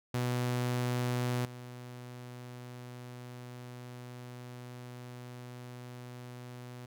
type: tone with level steps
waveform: sawtooth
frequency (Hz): 123.47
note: B2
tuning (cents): 0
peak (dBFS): -26 / -40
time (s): 0.14-6.86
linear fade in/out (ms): 5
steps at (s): 1.45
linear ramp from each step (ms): 5
effects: none